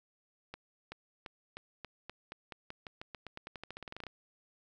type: accelerating click train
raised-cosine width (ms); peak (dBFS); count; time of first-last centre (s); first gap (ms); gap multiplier
0.3; -27; 26; 0.54-4.067; 380; 0.9
effects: none